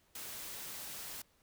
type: noise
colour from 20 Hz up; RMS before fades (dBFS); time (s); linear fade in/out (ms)
white; -45; 0.15-1.22; 5
effects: pink hiss -71 dBFS RMS until 1.42 s